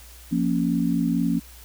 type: chord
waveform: sine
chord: Bb minor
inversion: second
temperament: equal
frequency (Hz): 174.61 / 233.1 / 277.2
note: F3 / Bb3 / Db4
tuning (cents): 0 / 0 / 0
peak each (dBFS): -24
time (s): 0.31-1.4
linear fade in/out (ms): 20
effects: added 60 Hz sine -45 dBFS peak until 1.64 s + white hiss -48 dBFS RMS until 1.64 s